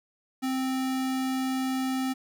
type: tone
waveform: square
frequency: 261.6 Hz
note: C4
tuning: in tune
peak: -27 dBFS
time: 0.42-2.14 s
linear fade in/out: 20 ms
effects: 10-bit